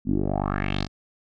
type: tone with low-pass filter sweep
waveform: 10% pulse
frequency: 49 Hz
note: G1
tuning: in tune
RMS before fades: -25 dBFS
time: 0.05-0.88 s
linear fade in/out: 50 ms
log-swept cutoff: 220 to 5400 Hz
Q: 4
effects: none